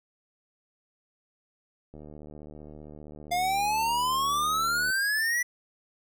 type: click train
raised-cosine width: 2 ms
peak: -32 dBFS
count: 224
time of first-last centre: 1.94-4.901 s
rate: 75.3 Hz
type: exponential sweep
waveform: square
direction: up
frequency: 698 to 1975.5 Hz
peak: -25 dBFS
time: 3.31-5.43 s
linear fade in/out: 10 ms
effects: none